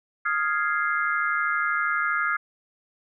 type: chord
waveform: sine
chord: F minor seventh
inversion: third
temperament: equal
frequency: 1244.5 / 1396.9 / 1661.2 / 2093 Hz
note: Eb6 / F6 / Ab6 / C7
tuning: 0 / 0 / 0 / 0 cents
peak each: -27 / -26 / -28 / -31 dBFS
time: 0.25-2.37 s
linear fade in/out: 10 ms
effects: none